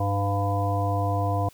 harmonic tone, 100 Hz, G2, 35 cents sharp, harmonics 1 / 3 / 5 / 7 / 9 / 10, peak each -24 / -33 / -33 / -28 / -40 / -32 dBFS, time 0-1.49 s, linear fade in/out 5 ms, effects white hiss -55 dBFS RMS until 1.53 s

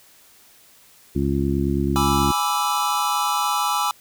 harmonic tone, 69.3 Hz, C#2, in tune, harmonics 1 / 2 / 3 / 4 / 5, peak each -25 / -25 / -25 / -25 / -25 dBFS, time 1.15-2.32 s, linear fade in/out 10 ms
square chord, E dominant seventh, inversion first, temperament equal, 830.6 / 987.8 / 1174.7 / 1318.5 Hz, G#5 / B5 / D6 / E6, 0 / 0 / 0 / 0 cents, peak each -26 dBFS, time 1.96-3.91 s, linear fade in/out 0 ms
effects white hiss -52 dBFS RMS until 4 s

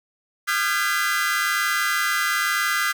40% pulse tone cluster, 1218 / 1380 / 1546 / 1647 / 2017 Hz, D#6 / F6 / G6 / G#6 / B6, -37 / -21 / -24 / -15 / +36 cents, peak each -26 dBFS, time 0.47-2.93 s, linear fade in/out 20 ms, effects none

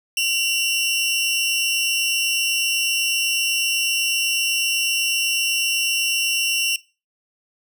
sawtooth tone pair together, 2748 / 2960 Hz, F7 / F#7, -29 / 0 cents, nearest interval minor second, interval 129 cents, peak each -16 / -22 dBFS, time 0.17-6.76 s, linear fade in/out 2 ms, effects noise-tail reverb RT60 0.3 s tail -20 dB re dry

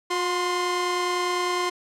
sawtooth tone pair together, 358.8 / 1046.5 Hz, F4 / C6, +47 / 0 cents, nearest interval octave + perfect fifth, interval 1853 cents, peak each -22 dBFS, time 0.1-1.7 s, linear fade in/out 10 ms, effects low-pass 8000 Hz 12 dB/octave

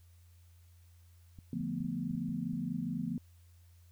clicks, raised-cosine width 5 ms, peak -38 dBFS, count 8, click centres 1.388 / 1.609 / 1.805 / 1.848 / 2.109 / 2.151 / 2.291 / 2.531 s
sine chord, B half-diminished seventh, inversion first, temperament equal with one note detuned, 146.83 / 174.61 / 222.4 / 246.9 Hz, D3 / F3 / A3 / B3, 0 / 0 / +19 / 0 cents, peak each -42 / -38 / -39 / -38 dBFS, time 1.53-3.18 s, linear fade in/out 2 ms
effects added 86 Hz sine -57 dBFS peak until 3.91 s + white hiss -71 dBFS RMS until 3.91 s

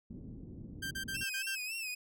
white low-pass noise, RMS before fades -47 dBFS, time 0.1-1.24 s, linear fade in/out 5 ms, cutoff 280 Hz, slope 24 dB/octave
sawtooth tone bursts, 1576 Hz, G6, 9 cents sharp, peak -33 dBFS, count 6, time 0.82-1.556 s, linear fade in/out 10 ms, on 91 ms, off 38 ms
sawtooth tone with vibrato, 2599 Hz, E7, 25 cents flat, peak -34 dBFS, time 1.14-1.95 s, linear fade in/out 10 ms, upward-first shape sine, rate 3.6 Hz, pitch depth 89 cents each way
effects none

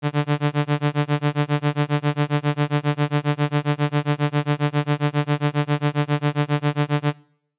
sawtooth tone with tremolo, 146.83 Hz, D3, in tune, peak -11 dBFS, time 0.02-7.14 s, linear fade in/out 50 ms, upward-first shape sine, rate 7.4 Hz, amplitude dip 100%, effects noise-tail reverb RT60 0.7 s tail -26 dB re dry + resampled to 8000 Hz

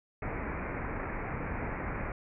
pink low-pass noise, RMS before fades -36 dBFS, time 0.22-2.12 s, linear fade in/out 2 ms, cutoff 2400 Hz, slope 96 dB/octave, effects none

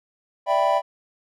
triangle chord, E minor seventh, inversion third, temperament equal, 587.3 / 659.3 / 784 / 987.8 Hz, D5 / E5 / G5 / B5, 0 / 0 / 0 / 0 cents, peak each -21 dBFS, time 0.46-0.82 s, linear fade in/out 50 ms, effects none

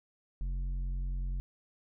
sine tone with tanh clipping, 45.13 Hz, F#1, 42 cents flat, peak -33 dBFS, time 0.41-1.4 s, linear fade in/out 0 ms, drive 8 dB, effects none

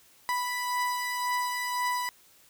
30% pulse beating tone pair, 987.8 / 989.7 Hz, B5 / B5, 0 / +3 cents, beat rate 1.9 Hz, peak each -26 / -33 dBFS, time 0.29-2.09 s, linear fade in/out 0 ms, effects white hiss -59 dBFS RMS until 2.49 s

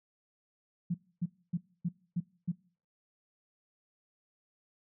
sine tone bursts, 174.61 Hz, F3, in tune, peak -28 dBFS, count 6, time 0.9-2.52 s, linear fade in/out 10 ms, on 45 ms, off 270 ms, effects noise-tail reverb RT60 0.5 s tail -24 dB re dry

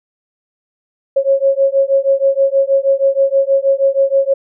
sine beating tone pair, 543 / 549.3 Hz, C#5 / C#5, -36 / -16 cents, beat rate 6.3 Hz, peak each -13 dBFS, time 1.16-4.34 s, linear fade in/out 10 ms, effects none

